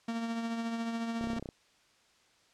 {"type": "tone with tremolo", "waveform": "45% pulse", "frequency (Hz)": 230, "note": "A#3", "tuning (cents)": -23, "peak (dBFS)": -31, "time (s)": [0.08, 1.39], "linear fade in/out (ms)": 5, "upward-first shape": "triangle", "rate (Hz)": 14, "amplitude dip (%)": 45}
{"type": "clicks", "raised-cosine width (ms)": 2, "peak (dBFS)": -27, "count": 10, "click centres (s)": [1.211, 1.241, 1.272, 1.302, 1.333, 1.365, 1.396, 1.426, 1.458, 1.489]}
{"effects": ["white hiss -66 dBFS RMS until 2.53 s", "low-pass 6000 Hz 12 dB/octave"]}